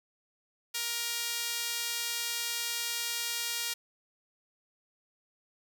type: tone with high-pass filter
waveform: sawtooth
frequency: 470 Hz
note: A#4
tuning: 14 cents sharp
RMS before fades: -34 dBFS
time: 0.74-3.74 s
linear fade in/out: 10 ms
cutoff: 3100 Hz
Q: 0.69
effects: none